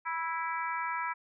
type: harmonic tone with a mistuned harmonic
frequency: 330 Hz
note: E4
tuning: 2 cents sharp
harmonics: 3 / 4 / 5 / 6 / 7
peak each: -34 / -37 / -40 / -42 / -41 dBFS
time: 0.05-1.14 s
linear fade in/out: 20 ms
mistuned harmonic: 3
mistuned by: -19 cents
effects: none